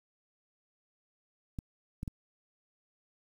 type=clicks; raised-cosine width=5 ms; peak=-24 dBFS; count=3; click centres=1.588 / 2.031 / 2.078 s; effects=9-bit